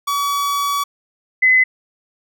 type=tone pair in turn; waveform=45% pulse / sine; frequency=1138 / 2028 Hz; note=C#6 / B6; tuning=+45 / +45 cents; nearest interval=minor seventh; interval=1000 cents; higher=second; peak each=-17 / -9 dBFS; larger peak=second; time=0.07-0.84 / 1.42-1.64 s; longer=first; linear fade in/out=10 ms; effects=none

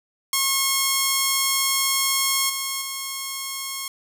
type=tone with level steps; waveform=5% pulse; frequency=1084 Hz; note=C#6; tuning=39 cents flat; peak=-7 / -13 / -16 dBFS; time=0.33-3.88 s; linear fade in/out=2 ms; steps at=2.49 / 2.81 s; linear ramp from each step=10 ms; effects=none

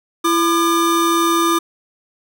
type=tone pair together; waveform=square; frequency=335.7 / 1203.6 Hz; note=E4 / D6; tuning=+32 / +42 cents; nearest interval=octave + minor seventh; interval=2210 cents; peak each=-17 dBFS; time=0.24-1.59 s; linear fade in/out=10 ms; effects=none

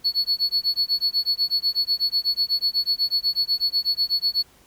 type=tone with tremolo; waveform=triangle; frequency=4406 Hz; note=C#8; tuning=11 cents flat; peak=-14 dBFS; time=0.04-4.43 s; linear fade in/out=20 ms; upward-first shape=sine; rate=8.1 Hz; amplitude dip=100%; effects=tanh soft clip ceiling -14 dBFS + pink hiss -55 dBFS RMS until 4.66 s

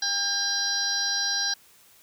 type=harmonic tone; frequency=804 Hz; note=G5; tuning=44 cents sharp; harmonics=1 / 2 / 4 / 5 / 6 / 7; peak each=-38 / -30 / -41 / -29 / -30 / -29 dBFS; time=0.02-1.54 s; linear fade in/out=5 ms; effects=white hiss -56 dBFS RMS until 2.02 s

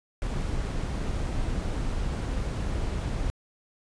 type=noise; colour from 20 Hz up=brown; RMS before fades=-29 dBFS; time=0.22-3.3 s; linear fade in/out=0 ms; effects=resampled to 22050 Hz

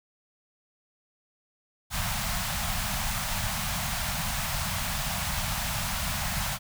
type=band-stop noise; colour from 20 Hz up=pink; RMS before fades=-30 dBFS; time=1.9-6.59 s; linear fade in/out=50 ms; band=210 to 640 Hz; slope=48 dB/octave; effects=none

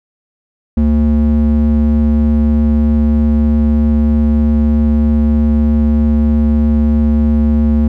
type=ring-modulated tone; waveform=triangle; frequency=147.9 Hz; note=D3; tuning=13 cents sharp; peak=-3 dBFS; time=0.77-7.88 s; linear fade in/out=5 ms; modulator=77.9 Hz; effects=none

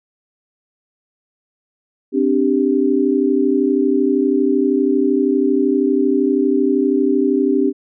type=chord; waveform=sine; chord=C suspended second; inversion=none; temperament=just; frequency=261.6 / 294.3 / 392.4 Hz; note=C4 / D4 / G4; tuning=0 / +4 / +2 cents; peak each=-17 dBFS; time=2.12-7.73 s; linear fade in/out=50 ms; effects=none

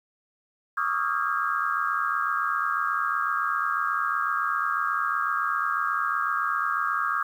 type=tone cluster; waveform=sine; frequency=1120 / 1206 / 1274 / 1389 / 1627 Hz; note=C#6 / D6 / D#6 / F6 / G#6; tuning=+18 / +46 / +41 / -10 / -36 cents; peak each=-30 dBFS; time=0.77-7.23 s; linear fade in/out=5 ms; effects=9-bit

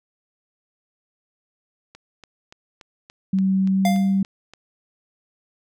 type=click train; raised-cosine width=0.2 ms; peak=-25 dBFS; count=10; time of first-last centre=1.95-4.536 s; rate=3.48 Hz
type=tone with pitch glide; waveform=sine; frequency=191.2 to 194.32 Hz; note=G3 to G3; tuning=-43 to -15 cents; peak=-16 dBFS; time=3.33-4.23 s; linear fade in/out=5 ms; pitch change=+28 cents; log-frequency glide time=3.71-3.98 s
type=tone with exponential decay; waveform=square; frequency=698.5 Hz; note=F5; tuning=in tune; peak=-18 dBFS; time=3.85-4.22 s; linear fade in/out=2 ms; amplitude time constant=80 ms
effects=none

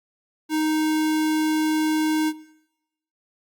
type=tone; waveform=square; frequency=311.1 Hz; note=D#4; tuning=in tune; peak=-21 dBFS; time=0.49-2.33 s; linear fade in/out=50 ms; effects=noise-tail reverb RT60 0.9 s tail -18 dB re dry + Opus 48 kbps

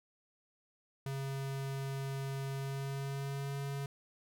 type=tone with pitch glide; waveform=square; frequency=136.3 to 139.41 Hz; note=C#3 to C#3; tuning=-29 to +10 cents; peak=-37 dBFS; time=1.06-3.86 s; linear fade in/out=2 ms; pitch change=+39 cents; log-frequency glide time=2.53-3.57 s; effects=none

